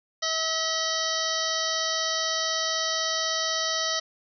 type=harmonic tone with a mistuned harmonic; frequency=644 Hz; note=E5; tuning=41 cents flat; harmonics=1 / 2 / 3 / 5 / 6 / 7 / 8 / 9; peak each=-33 / -33 / -33 / -33 / -33 / -33 / -33 / -33 dBFS; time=0.22-4 s; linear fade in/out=10 ms; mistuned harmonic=5; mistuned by=-55 cents; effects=none